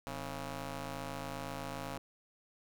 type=ring-modulated tone; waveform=10% pulse; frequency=142.4 Hz; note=C#3; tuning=47 cents sharp; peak=-28 dBFS; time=0.07-1.98 s; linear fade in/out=0 ms; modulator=400 Hz; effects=none